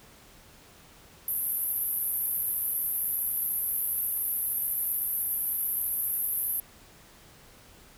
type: band-pass noise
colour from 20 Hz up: white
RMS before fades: -30 dBFS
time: 1.28-6.6 s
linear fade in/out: 2 ms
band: 11000 to 13000 Hz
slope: 96 dB/octave
effects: pink hiss -54 dBFS RMS until 7.97 s